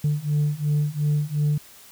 sine beating tone pair, 146.83 / 149.63 Hz, D3 / D3, 0 / +33 cents, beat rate 2.8 Hz, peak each -22 / -21 dBFS, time 0.04-1.58 s, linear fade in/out 5 ms, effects tanh soft clip ceiling -16 dBFS + white hiss -48 dBFS RMS until 1.91 s

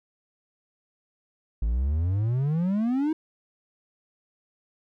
triangle exponential sweep, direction up, 51.7 to 323.2 Hz, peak -20 dBFS, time 1.62-3.13 s, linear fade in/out 5 ms, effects none

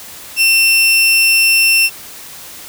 sawtooth tone, 2700 Hz, E7, 41 cents sharp, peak -5 dBFS, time 0.36-1.9 s, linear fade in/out 50 ms, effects white hiss -33 dBFS RMS until 2.68 s

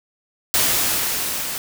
white noise with level ramp, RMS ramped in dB -17 to -27 dBFS, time 0.54-1.58 s, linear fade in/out 0 ms, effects none

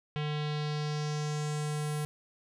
square tone with low-pass filter sweep, 150 Hz, D3, 37 cents sharp, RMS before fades -33 dBFS, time 0.16-2.05 s, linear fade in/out 0 ms, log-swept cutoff 3100 to 11000 Hz, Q 2.5, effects none

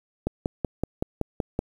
click train, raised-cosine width 2 ms, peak -11 dBFS, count 8, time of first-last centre 0.27-1.591 s, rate 5.3 Hz, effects 8-bit

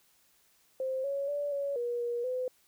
sine tone with pitch steps, 524 / 557 / 578 / 562 / 479.8 / 476.9 / 507 Hz, C5 / C#5 / D5 / C#5 / A#4 / A#4 / B4, +2 / +8 / -28 / +24 / +50 / +39 / +45 cents, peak -30 dBFS, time 0.8-2.48 s, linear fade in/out 2 ms, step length 240 ms, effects white hiss -67 dBFS RMS until 2.67 s

